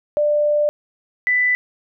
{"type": "tone pair in turn", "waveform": "sine", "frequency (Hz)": [593, 1989.9], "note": ["D5", "B6"], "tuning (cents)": [17, 13], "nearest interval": "octave + major sixth", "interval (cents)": 2096, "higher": "second", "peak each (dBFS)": -14, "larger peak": "neither", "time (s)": [[0.17, 0.69], [1.27, 1.55]], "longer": "first", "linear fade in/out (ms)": 0, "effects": []}